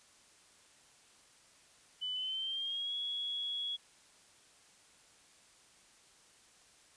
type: tone with pitch glide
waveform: sine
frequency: 3000 to 3348 Hz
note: F#7 to G#7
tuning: +23 to +13 cents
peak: -35 dBFS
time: 2.01-3.77 s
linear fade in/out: 20 ms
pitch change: +190 cents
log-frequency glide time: 2.14-2.95 s
effects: white hiss -63 dBFS RMS until 6.96 s + resampled to 22050 Hz